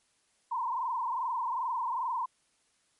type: tone with frequency modulation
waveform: sine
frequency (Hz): 980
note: B5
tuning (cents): -14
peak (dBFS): -29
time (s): 0.51-2.26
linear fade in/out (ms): 10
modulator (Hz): 22.5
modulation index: 3.1
effects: white hiss -71 dBFS RMS until 2.99 s + MP3 48 kbps